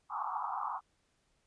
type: band-pass noise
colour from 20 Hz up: pink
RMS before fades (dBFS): -37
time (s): 0.09-0.81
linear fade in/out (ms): 50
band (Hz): 760 to 1300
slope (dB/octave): 96
effects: pink hiss -75 dBFS RMS until 1.46 s + resampled to 22050 Hz